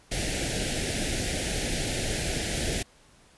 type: band-stop noise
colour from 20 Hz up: pink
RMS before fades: -29 dBFS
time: 0.11-2.83 s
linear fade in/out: 10 ms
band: 760 to 1600 Hz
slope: 48 dB/octave
effects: pink hiss -58 dBFS RMS until 3.37 s + resampled to 24000 Hz